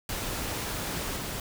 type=noise with level steps; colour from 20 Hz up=pink; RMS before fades=-33 / -35 dBFS; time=0.09-1.4 s; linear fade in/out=2 ms; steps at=1.15 s; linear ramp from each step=20 ms; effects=none